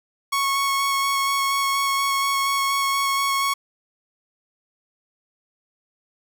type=tone with vibrato; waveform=sawtooth; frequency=1103 Hz; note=C#6; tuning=9 cents flat; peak=-16 dBFS; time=0.32-3.54 s; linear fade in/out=10 ms; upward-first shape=square; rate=4.2 Hz; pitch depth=8 cents each way; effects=none